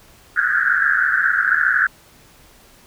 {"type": "band-pass noise", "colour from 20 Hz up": "white", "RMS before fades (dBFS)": -17, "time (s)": [0.36, 1.87], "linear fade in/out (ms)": 5, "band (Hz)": [1400, 1700], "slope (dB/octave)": 96, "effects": ["pink hiss -49 dBFS RMS until 2.86 s"]}